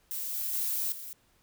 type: noise with level steps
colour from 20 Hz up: violet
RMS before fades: -35 / -33 / -31 / -42 dBFS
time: 0.11-1.13 s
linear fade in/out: 0 ms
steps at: 0.34 / 0.53 / 0.92 s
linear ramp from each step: 2 ms
effects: pink hiss -67 dBFS RMS until 1.42 s